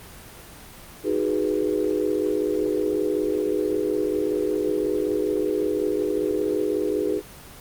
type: chord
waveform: sine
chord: G# minor seventh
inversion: second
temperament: equal with one note detuned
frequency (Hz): 311.1 / 370 / 415.3 / 491.6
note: D#4 / F#4 / G#4 / B4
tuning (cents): 0 / 0 / 0 / -8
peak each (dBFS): -26 / -27 / -24 / -28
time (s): 1.03-7.22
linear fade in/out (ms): 50
effects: pink hiss -43 dBFS RMS until 7.6 s + Opus 24 kbps